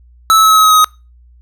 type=tone with pitch steps; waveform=square; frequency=1308 / 1300.5 / 1293 / 1285.5 / 1278.1 / 1270.8 / 1263.4 / 1256.2 Hz; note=E6 / E6 / E6 / E6 / D#6 / D#6 / D#6 / D#6; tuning=-14 / -24 / -34 / -44 / +46 / +36 / +26 / +16 cents; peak=-6 dBFS; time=0.3-0.844 s; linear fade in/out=0 ms; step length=68 ms; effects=noise-tail reverb RT60 0.3 s tail -26 dB re dry + added 60 Hz sine -41 dBFS peak until 1.41 s